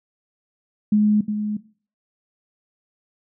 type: tone with echo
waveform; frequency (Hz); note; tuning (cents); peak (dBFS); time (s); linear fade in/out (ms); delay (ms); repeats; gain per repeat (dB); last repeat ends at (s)
sine; 210.4; G#3; +23; -13; 0.92-1.21; 5; 360; 1; -8; 1.57
effects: noise-tail reverb RT60 0.4 s tail -17 dB re dry